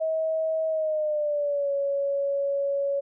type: tone with pitch glide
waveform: sine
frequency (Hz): 639 to 559.5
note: D#5 to C#5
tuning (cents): +46 to +16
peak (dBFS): -23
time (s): 0-3.01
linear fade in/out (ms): 20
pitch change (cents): -230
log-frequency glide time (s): 0.68-1.72
effects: none